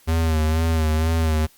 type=tone with vibrato; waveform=square; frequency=79.9 Hz; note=D#2; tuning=47 cents sharp; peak=-18 dBFS; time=0.07-1.47 s; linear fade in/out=20 ms; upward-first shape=sine; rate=2.1 Hz; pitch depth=50 cents each way; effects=white hiss -54 dBFS RMS until 1.57 s + Opus 48 kbps